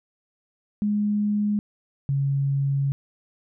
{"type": "tone pair in turn", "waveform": "sine", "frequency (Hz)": [207.8, 138.69], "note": ["G#3", "C#3"], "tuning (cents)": [1, 1], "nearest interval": "perfect fifth", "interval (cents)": 700, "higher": "first", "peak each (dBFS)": -20, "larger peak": "neither", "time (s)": [[0.82, 1.59], [2.09, 2.92]], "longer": "second", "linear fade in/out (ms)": 0, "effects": []}